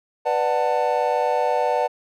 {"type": "chord", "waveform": "triangle", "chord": "B minor seventh", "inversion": "none", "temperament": "just", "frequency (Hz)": [493.9, 592.7, 740.8, 889], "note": ["B4", "D5", "F#5", "A5"], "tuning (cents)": [0, 16, 2, 18], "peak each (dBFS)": -22, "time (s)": [0.25, 1.88], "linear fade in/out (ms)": 20, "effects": []}